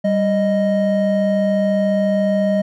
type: tone pair together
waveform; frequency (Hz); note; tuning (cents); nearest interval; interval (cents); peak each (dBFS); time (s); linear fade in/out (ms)
triangle; 196.01 / 622.3; G3 / D#5; 0 / 0; octave + minor sixth; 2000; -15; 0.04-2.62; 10
effects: none